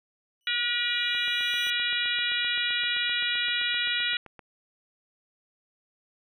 sawtooth tone with exponential growth, 2960 Hz, F#7, in tune, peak -33 dBFS, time 0.41-1.7 s, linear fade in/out 0 ms, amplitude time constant 280 ms
harmonic tone, 481 Hz, B4, 46 cents flat, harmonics 3 / 4 / 5 / 6 / 7 / 8, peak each -32 / -32 / -32 / -32 / -32 / -32 dBFS, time 0.47-4.17 s, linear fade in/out 2 ms
click train, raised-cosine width 0.5 ms, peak -30 dBFS, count 26, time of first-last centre 1.15-4.393 s, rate 7.71 Hz
effects none

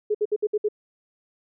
sine tone bursts, 421.2 Hz, G#4, 24 cents sharp, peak -19 dBFS, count 6, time 0.1-0.687 s, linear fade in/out 10 ms, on 47 ms, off 61 ms, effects none

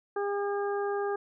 harmonic tone, 404.3 Hz, G#4, 46 cents flat, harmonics 1 / 2 / 3 / 4, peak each -29 / -35 / -39 / -41 dBFS, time 0.16-1.16 s, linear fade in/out 5 ms, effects none

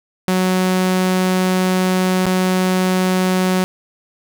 sawtooth tone with dropouts, 185 Hz, F#3, in tune, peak -10 dBFS, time 0.28-3.64 s, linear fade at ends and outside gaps 0 ms, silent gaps 2.256-2.266 s, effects none

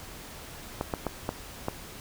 clicks, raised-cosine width 1 ms, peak -14 dBFS, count 5, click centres 0.811 / 0.938 / 1.067 / 1.291 / 1.684 s, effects pink hiss -44 dBFS RMS until 2 s

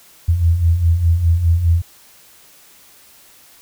sine beating tone pair, 80.5 / 85.4 Hz, E2 / F2, -41 / -38 cents, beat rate 4.9 Hz, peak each -19 / -12 dBFS, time 0.28-1.82 s, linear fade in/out 10 ms, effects white hiss -47 dBFS RMS until 3.61 s

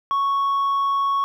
triangle tone with hard clipping, 1108.7 Hz, C#6, in tune, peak -17 dBFS, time 0.11-1.24 s, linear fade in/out 0 ms, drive 1 dB, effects none

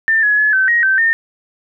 sine tone with pitch steps, 1791 / 1686 / 1707 / 1537 / 1884 / 1551 / 1822 Hz, A6 / G#6 / G#6 / G6 / A#6 / G6 / A#6, +30 / +26 / +47 / -35 / +18 / -19 / -40 cents, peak -10 dBFS, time 0.08-1.13 s, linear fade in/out 0 ms, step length 150 ms, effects none

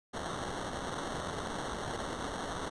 violet noise with sample-and-hold, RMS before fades -38 dBFS, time 0.13-2.7 s, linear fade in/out 20 ms, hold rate 2450 Hz, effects resampled to 22050 Hz

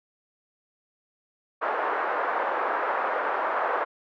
white band-pass noise, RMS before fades -27 dBFS, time 1.61-3.85 s, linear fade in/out 20 ms, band 440 to 1400 Hz, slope 24 dB/octave, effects none

